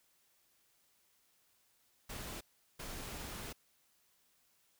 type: noise bursts at uneven times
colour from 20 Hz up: pink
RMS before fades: -45 dBFS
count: 2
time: 2.09-2.41 / 2.79-3.53 s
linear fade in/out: 10 ms
effects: white hiss -73 dBFS RMS until 4.79 s